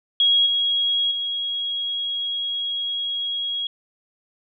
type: tone with level steps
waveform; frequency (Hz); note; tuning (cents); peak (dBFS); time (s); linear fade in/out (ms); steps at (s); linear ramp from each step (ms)
sine; 3303; G#7; -10; -14 / -18 / -23; 0.2-3.67; 2; 0.46 / 1.11; 5
effects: none